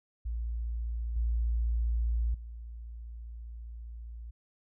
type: tone with level steps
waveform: sine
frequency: 57.5 Hz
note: A#1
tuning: 23 cents flat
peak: -31 / -26 / -40 dBFS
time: 0.25-4.31 s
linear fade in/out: 10 ms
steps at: 1.16 / 2.34 s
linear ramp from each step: 5 ms
effects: none